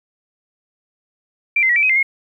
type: tone with pitch steps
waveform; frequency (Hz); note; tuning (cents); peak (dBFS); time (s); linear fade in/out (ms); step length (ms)
sine; 2357 / 2070 / 1928 / 2325 / 2525 / 2097 / 2155; D7 / C7 / B6 / D7 / D#7 / C7 / C#7; +6 / -19 / -42 / -18 / +25 / +3 / -49; -12; 1.56-2.029; 5; 67
effects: 9-bit